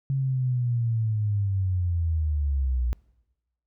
sine linear sweep, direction down, 137.1 to 58.5 Hz, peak -22 dBFS, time 0.1-2.93 s, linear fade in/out 0 ms, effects noise-tail reverb RT60 1.0 s tail -24 dB re dry

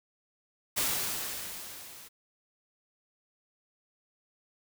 white noise with level ramp, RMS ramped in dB -28 to -50 dBFS, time 0.76-2.09 s, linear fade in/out 20 ms, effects none

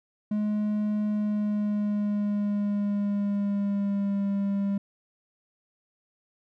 triangle tone with pitch glide, 210.3 to 199.19 Hz, G#3 to G3, +22 to +28 cents, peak -22 dBFS, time 0.31-4.78 s, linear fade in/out 5 ms, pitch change -94 cents, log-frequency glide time 1.07-4.26 s, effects none

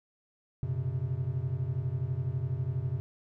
triangle chord, F# suspended fourth, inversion none, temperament equal with one note detuned, 92.5 / 123.47 / 135.58 Hz, F#2 / B2 / C#3, 0 / 0 / -38 cents, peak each -35 / -31 / -31 dBFS, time 0.63-3 s, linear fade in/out 0 ms, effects none

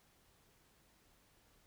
silence, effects pink hiss -70 dBFS RMS until 1.66 s

